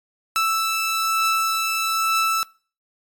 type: beating tone pair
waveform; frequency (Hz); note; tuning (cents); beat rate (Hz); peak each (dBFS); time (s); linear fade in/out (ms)
sawtooth; 1318.5 / 1319.6; E6 / E6; 0 / +1; 1.1; -25 / -16; 0.36-2.43; 0
effects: noise-tail reverb RT60 0.4 s tail -23 dB re dry + MP3 96 kbps